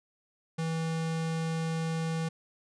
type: tone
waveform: square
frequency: 162.6 Hz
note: E3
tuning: 23 cents flat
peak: -30 dBFS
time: 0.58-2.29 s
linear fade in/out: 10 ms
effects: resampled to 22050 Hz